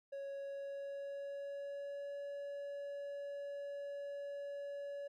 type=tone with pitch glide; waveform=triangle; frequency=554.4 to 567 Hz; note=C#5 to C#5; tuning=0 to +39 cents; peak=-40 dBFS; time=0.12-5.08 s; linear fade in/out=10 ms; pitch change=+39 cents; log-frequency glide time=0.27-2.16 s; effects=none